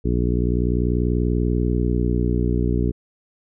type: harmonic tone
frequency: 60.3 Hz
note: B1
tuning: 41 cents flat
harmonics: 1 / 2 / 3 / 4 / 5 / 6 / 7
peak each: -21 / -24 / -26 / -27 / -28 / -29 / -29 dBFS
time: 0.04-2.92 s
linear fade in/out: 20 ms
effects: none